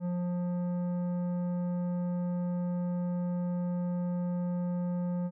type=tone with tanh clipping; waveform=sine; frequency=177.1 Hz; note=F3; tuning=24 cents sharp; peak=-31 dBFS; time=0-5.31 s; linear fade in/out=50 ms; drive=11 dB; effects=none